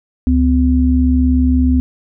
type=tone pair together; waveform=sine; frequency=70.94 / 254.2 Hz; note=C#2 / C4; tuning=+41 / -50 cents; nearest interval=octave + minor seventh; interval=2209 cents; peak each=-12 dBFS; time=0.27-1.8 s; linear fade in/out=0 ms; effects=none